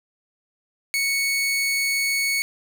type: tone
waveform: sawtooth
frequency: 2217 Hz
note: C#7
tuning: in tune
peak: -17 dBFS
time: 0.94-2.42 s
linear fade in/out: 0 ms
effects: none